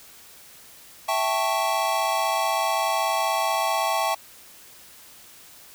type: chord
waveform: square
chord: A dominant seventh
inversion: second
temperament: equal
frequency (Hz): 659.3 / 784 / 880 / 1108.7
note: E5 / G5 / A5 / C#6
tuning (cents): 0 / 0 / 0 / 0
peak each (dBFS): -28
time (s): 1.08-4.15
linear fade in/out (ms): 10
effects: white hiss -48 dBFS RMS until 5.74 s